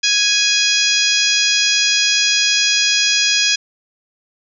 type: harmonic tone with a mistuned harmonic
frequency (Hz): 830.6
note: G#5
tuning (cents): 0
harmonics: 2 / 3 / 4 / 5 / 6 / 7 / 8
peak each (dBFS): -23 / -19 / -19 / -23 / -18 / -22 / -23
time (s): 0.03-3.56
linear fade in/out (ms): 10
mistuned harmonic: 5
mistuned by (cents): -27
effects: none